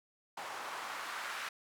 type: noise with band-pass filter sweep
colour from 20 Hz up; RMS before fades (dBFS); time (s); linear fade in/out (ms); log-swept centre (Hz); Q
white; -42; 0.37-1.49; 5; 860 to 1500; 1.7
effects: none